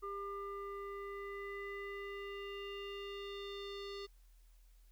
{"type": "tone with low-pass filter sweep", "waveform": "square", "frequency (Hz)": 400, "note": "G4", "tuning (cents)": 35, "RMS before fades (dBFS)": -45, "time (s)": [0.02, 4.07], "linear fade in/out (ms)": 20, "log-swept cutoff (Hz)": [1200, 4300], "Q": 3.9, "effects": ["added 41 Hz sine -60 dBFS peak until 4.91 s", "white hiss -75 dBFS RMS until 4.91 s"]}